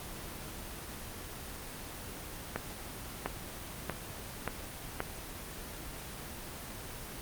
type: accelerating click train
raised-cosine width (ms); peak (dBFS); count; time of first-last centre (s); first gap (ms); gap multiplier
0.5; -16; 5; 2.56-5.004; 700; 0.91
effects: pink hiss -43 dBFS RMS until 7.21 s + Opus 24 kbps